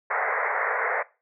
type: band-pass noise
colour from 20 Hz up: white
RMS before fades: -26 dBFS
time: 0.1-1.03 s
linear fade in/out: 10 ms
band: 430 to 2100 Hz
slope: 96 dB/octave
effects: noise-tail reverb RT60 0.3 s tail -20 dB re dry

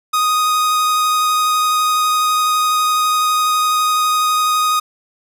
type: tone with vibrato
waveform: 45% pulse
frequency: 1244.5 Hz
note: D#6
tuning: in tune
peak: -13 dBFS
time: 0.13-4.8 s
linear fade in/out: 10 ms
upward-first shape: triangle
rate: 12 Hz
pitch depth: 10 cents each way
effects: none

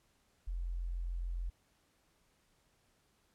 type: tone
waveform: sine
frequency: 43.5 Hz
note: F1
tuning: 6 cents flat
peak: -35 dBFS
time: 0.47-1.5 s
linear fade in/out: 10 ms
effects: pink hiss -73 dBFS RMS until 3.34 s + low-pass 12000 Hz 12 dB/octave

